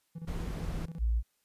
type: tone with tremolo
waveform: triangle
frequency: 164.8 Hz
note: E3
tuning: in tune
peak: -35 dBFS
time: 0.15-0.99 s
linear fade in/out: 10 ms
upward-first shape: square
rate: 15 Hz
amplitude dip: 75%
type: noise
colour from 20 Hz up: brown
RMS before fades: -36 dBFS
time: 0.27-0.86 s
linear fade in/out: 10 ms
type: tone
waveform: sine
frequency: 56.8 Hz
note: A#1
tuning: 44 cents flat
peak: -25 dBFS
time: 0.98-1.23 s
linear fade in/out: 50 ms
effects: white hiss -75 dBFS RMS until 1.44 s + resampled to 32000 Hz